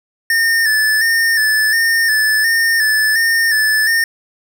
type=tone with vibrato; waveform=square; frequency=1783 Hz; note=A6; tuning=22 cents sharp; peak=-12 dBFS; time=0.3-4.04 s; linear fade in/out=2 ms; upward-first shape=square; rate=1.4 Hz; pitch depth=39 cents each way; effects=none